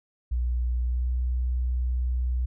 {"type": "tone with pitch glide", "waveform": "sine", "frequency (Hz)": [60.7, 61.98], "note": ["B1", "B1"], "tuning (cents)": [-29, 7], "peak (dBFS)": -23, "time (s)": [0.31, 2.46], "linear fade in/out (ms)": 10, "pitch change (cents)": 36, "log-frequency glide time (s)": [0.83, 1.09], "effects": []}